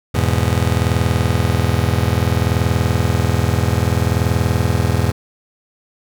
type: chord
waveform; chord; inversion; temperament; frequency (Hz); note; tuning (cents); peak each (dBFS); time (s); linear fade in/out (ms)
35% pulse; E major; none; just; 82.41 / 103.01 / 123.61; E2 / G#2 / B2; 0 / -14 / +2; -17; 0.14-5.12; 10
effects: none